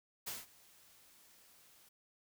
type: noise with ADSR envelope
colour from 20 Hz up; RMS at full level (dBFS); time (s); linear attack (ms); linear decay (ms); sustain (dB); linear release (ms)
white; -41; 0.26-1.89; 17; 180; -23; 6
effects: none